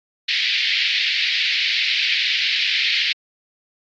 pink band-pass noise, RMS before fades -20 dBFS, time 0.28-3.13 s, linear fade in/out 10 ms, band 2000 to 4600 Hz, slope 48 dB/octave, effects AAC 48 kbps

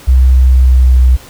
sine tone with pitch glide, 64.3 to 63.16 Hz, C2 to B1, -30 to +39 cents, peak -3 dBFS, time 0.07-1.17 s, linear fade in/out 20 ms, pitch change -31 cents, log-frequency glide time 0.44-1.05 s, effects pink hiss -36 dBFS RMS until 1.29 s

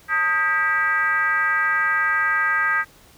sine tone with frequency modulation, 1600 Hz, G6, 35 cents sharp, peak -17 dBFS, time 0.08-2.85 s, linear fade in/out 50 ms, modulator 352 Hz, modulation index 1.2, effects pink hiss -51 dBFS RMS until 3.17 s

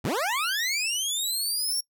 20% pulse linear sweep, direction up, 68.2 to 5588 Hz, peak -20 dBFS, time 0.04-1.81 s, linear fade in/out 10 ms, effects noise-tail reverb RT60 0.1 s tail -23 dB re dry

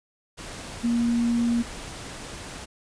sine tone in noise, 235.8 Hz, A#3, 20 cents sharp, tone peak -20 dBFS, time 0.83-1.63 s, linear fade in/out 20 ms, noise pink, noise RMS -38 dBFS, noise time 0.37-2.66 s, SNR +15 dB, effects resampled to 22050 Hz

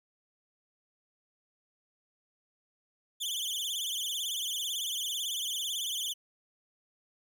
sawtooth tone with vibrato, 3265 Hz, G#7, 30 cents flat, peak -29 dBFS, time 3.2-6.14 s, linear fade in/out 20 ms, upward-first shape triangle, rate 18 Hz, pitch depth 190 cents each way, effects none

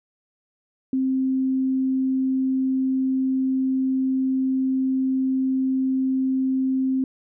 sine tone, 262.8 Hz, C4, 8 cents sharp, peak -19 dBFS, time 0.93-7.04 s, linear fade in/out 2 ms, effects none

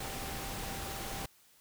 sine tone in noise, 784 Hz, G5, in tune, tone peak -47 dBFS, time 0-1.26 s, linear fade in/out 5 ms, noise pink, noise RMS -40 dBFS, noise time 0-1.26 s, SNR -10 dB, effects white hiss -64 dBFS RMS until 1.6 s

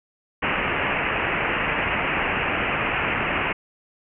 white low-pass noise, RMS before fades -24 dBFS, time 0.42-3.53 s, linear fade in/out 10 ms, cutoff 2800 Hz, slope 96 dB/octave, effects none

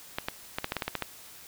clicks, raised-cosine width 0.3 ms, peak -13 dBFS, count 10, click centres 0.185 / 0.285 / 0.585 / 0.644 / 0.721 / 0.767 / 0.822 / 0.88 / 0.953 / 1.023 s, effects white hiss -49 dBFS RMS until 1.47 s

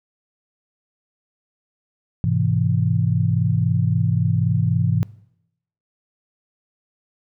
sine chord, Ab augmented, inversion none, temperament equal with one note detuned, 103.83 / 127.6 / 164.81 Hz, Ab2 / C3 / E3, 0 / -43 / 0 cents, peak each -21 dBFS, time 2.24-5.03 s, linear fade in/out 0 ms, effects noise-tail reverb RT60 0.8 s tail -22 dB re dry

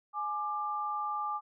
sine tone pair together, 840 / 1187.9 Hz, G#5 / D6, +19 / +19 cents, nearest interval tritone, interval 600 cents, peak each -36 / -33 dBFS, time 0.13-1.41 s, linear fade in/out 50 ms, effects none

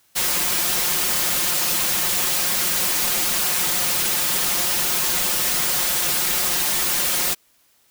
white noise with comb filter, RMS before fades -21 dBFS, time 0.15-7.35 s, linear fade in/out 20 ms, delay 5.6 ms, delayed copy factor +0.9, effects white hiss -60 dBFS RMS until 7.9 s

